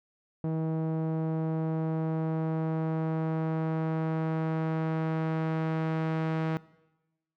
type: tone with low-pass filter sweep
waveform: sawtooth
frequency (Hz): 160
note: D#3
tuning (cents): +49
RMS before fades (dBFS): -30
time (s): 0.44-6.57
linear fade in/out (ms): 0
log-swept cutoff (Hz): 620 to 2200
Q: 0.73
effects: noise-tail reverb RT60 1.0 s tail -19 dB re dry